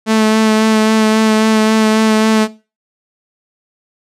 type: tone with vibrato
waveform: sawtooth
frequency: 218.5 Hz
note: A3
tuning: 12 cents flat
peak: -5 dBFS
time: 0.06-2.48 s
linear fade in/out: 50 ms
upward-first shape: sine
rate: 3.7 Hz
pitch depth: 16 cents each way
effects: noise-tail reverb RT60 0.3 s tail -17 dB re dry + low-pass 9000 Hz 12 dB/octave